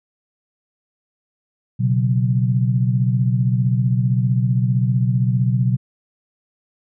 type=chord; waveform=sine; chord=B suspended second; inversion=none; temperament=just; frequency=123.47 / 138.9 / 185.21 Hz; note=B2 / C#3 / F#3; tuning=0 / +4 / +2 cents; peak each=-16 / -22 / -22 dBFS; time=1.79-5.77 s; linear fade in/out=20 ms; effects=none